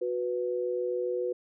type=tone pair together; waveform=sine; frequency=366.6 / 493.9 Hz; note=F#4 / B4; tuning=-16 / 0 cents; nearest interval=perfect fourth; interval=516 cents; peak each=-31 / -30 dBFS; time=0.01-1.33 s; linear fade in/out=10 ms; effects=none